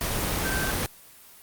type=tone in noise; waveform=sine; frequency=1555 Hz; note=G6; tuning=14 cents flat; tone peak=-29 dBFS; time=0.45-0.71 s; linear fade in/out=0 ms; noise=pink; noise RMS=-27 dBFS; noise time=0.01-0.86 s; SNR=-5 dB; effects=white hiss -50 dBFS RMS until 1.42 s + Opus 24 kbps